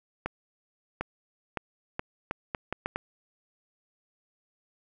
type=accelerating click train; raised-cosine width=0.5 ms; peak=-15 dBFS; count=9; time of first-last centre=0.26-2.96 s; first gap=750 ms; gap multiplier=0.75; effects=none